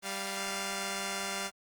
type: tone pair together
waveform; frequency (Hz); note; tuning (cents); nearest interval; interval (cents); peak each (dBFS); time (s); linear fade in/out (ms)
5% pulse; 196 / 698.5; G3 / F5; 0 / 0; octave + minor seventh; 2200; -25; 0.02-1.51; 50
effects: Opus 32 kbps